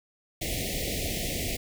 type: band-stop noise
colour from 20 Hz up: pink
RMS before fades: -31 dBFS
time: 0.41-1.57 s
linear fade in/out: 10 ms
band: 730 to 1900 Hz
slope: 96 dB/octave
effects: none